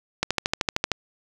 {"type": "click train", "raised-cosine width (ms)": 0.2, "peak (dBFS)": -4, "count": 10, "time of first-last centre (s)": [0.23, 0.917], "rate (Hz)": 13.1, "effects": ["7-bit"]}